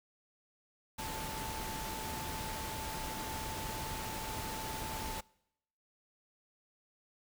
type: tone in noise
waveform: sine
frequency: 880 Hz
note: A5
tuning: in tune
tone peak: -43 dBFS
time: 0.98-5.21 s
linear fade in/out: 10 ms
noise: pink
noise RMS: -41 dBFS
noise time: 0.98-5.21 s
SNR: -5 dB
effects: noise-tail reverb RT60 0.8 s tail -24 dB re dry